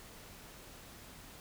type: silence
effects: pink hiss -53 dBFS RMS until 1.4 s